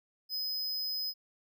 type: tone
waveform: square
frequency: 5040 Hz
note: D#8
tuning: 21 cents sharp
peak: -33 dBFS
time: 0.29-1.14 s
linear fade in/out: 50 ms
effects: none